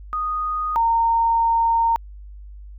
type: tone pair in turn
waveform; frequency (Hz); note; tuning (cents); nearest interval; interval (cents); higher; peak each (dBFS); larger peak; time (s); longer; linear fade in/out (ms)
sine; 1240 / 919.3; D#6 / A#5; -6 / -24; perfect fourth; 518; first; -21 / -15; second; 0.13-0.76 / 0.76-1.96; second; 0
effects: added 50 Hz sine -36 dBFS peak until 2.78 s